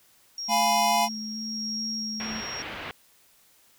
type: tone with tremolo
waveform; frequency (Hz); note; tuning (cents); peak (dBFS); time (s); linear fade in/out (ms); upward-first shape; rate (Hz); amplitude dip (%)
sine; 5588; F8; 0; -29; 0.38-2.62; 2; sine; 0.86; 50
type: chord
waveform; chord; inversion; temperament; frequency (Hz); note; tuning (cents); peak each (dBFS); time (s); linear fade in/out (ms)
square; F diminished; none; equal; 698.5 / 830.6 / 987.8; F5 / Ab5 / Cb6; 0 / 0 / 0; -26; 0.48-1.09; 50
type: tone with vibrato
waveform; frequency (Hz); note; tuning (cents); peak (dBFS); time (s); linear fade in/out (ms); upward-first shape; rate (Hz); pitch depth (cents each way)
sine; 217.5; A3; -20; -34; 0.48-2.41; 10; square; 2.3; 11
type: low-pass noise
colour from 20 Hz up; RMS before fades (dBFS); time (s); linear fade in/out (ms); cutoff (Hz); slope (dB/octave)
white; -37; 2.2-2.91; 0; 2900; 24
effects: white hiss -60 dBFS RMS until 3.78 s